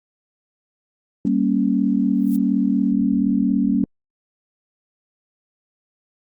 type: chord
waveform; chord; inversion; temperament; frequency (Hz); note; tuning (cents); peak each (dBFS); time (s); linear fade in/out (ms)
sine; G diminished; none; equal; 196 / 233.1 / 277.2; G3 / Bb3 / Db4; 0 / 0 / 0; -20; 1.25-3.84; 2
type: noise with exponential growth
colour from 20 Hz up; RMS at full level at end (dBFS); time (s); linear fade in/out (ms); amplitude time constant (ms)
violet; -34; 2.13-2.36; 0; 49
effects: Opus 32 kbps